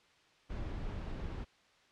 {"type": "noise", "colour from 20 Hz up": "brown", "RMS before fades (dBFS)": -40, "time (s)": [0.49, 1.45], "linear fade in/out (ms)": 20, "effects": ["white hiss -66 dBFS RMS until 1.91 s", "low-pass 4000 Hz 12 dB/octave"]}